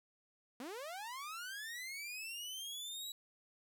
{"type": "linear sweep", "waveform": "sawtooth", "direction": "up", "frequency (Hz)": [227.7, 3918], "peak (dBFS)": -40, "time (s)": [0.6, 3.12], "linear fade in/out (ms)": 2, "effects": []}